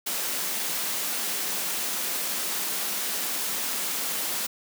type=high-pass noise; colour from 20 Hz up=white; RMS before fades=-29 dBFS; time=0.06-4.47 s; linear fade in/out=10 ms; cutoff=160 Hz; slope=96 dB/octave; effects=none